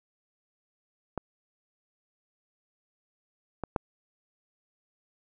clicks, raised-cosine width 1 ms, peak -17 / -18 / -12 dBFS, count 3, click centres 1.177 / 3.637 / 3.762 s, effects none

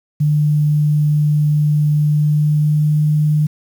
sine tone with pitch glide, 149.6 to 151.51 Hz, D3 to D#3, +32 to -46 cents, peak -11 dBFS, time 0.2-3.47 s, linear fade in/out 10 ms, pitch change +22 cents, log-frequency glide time 2.05-3.07 s, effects 7-bit

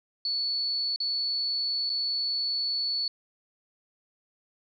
sine tone with dropouts, 4435 Hz, C#8, in tune, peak -26 dBFS, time 0.25-3.08 s, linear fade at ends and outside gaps 2 ms, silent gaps 0.961-1.002 / 1.895-1.899 s, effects none

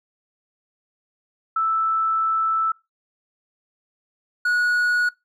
sine / triangle tone pair in turn, 1318.5 / 1458.4 Hz, E6 / F#6, 0 / -25 cents, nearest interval major second, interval 175 cents, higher second, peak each -18 / -16 dBFS, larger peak second, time 1.56-2.72 / 4.45-5.09 s, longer first, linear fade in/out 5 ms, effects noise-tail reverb RT60 0.2 s tail -21 dB re dry

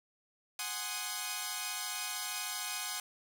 5% pulse chord, Ab dominant seventh, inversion third, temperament equal, 740 / 830.6 / 1046.5 / 1244.5 Hz, Gb5 / Ab5 / C6 / Eb6, 0 / 0 / 0 / 0 cents, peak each -30 dBFS, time 0.59-3 s, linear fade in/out 2 ms, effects none

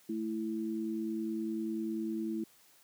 sine tone pair together, 220 / 330 Hz, A3 / E4, 0 / +2 cents, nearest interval perfect fifth, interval 702 cents, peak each -36 / -35 dBFS, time 0.09-2.44 s, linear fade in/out 5 ms, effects white hiss -63 dBFS RMS until 2.83 s + high-pass 100 Hz 12 dB/octave

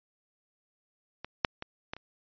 clicks, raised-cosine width 0.3 ms, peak -22 / -6 / -21 / -19 / -29 dBFS, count 5, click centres 1.246 / 1.448 / 1.624 / 1.935 / 1.966 s, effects resampled to 11025 Hz

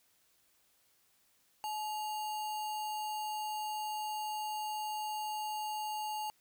sine tone with sample-and-hold, 854 Hz, G#5, 48 cents sharp, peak -35 dBFS, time 1.64-6.3 s, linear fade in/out 0 ms, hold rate 3675 Hz, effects white hiss -71 dBFS RMS until 6.4 s

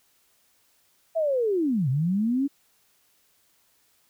sine linear two-way sweep, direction down then up, 670 to 123.47 to 286.9 Hz, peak -21 dBFS, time 1.15-2.48 s, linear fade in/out 20 ms, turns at 1.89 s, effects white hiss -65 dBFS RMS until 4.09 s

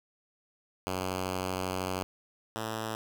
5% pulse tone pair in turn, 92.9 / 110.48 Hz, F#2 / A2, +7 / +8 cents, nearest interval minor third, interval 301 cents, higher second, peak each -20 / -22 dBFS, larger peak first, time 0.87-2.03 / 2.56-2.95 s, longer first, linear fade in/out 0 ms, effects none

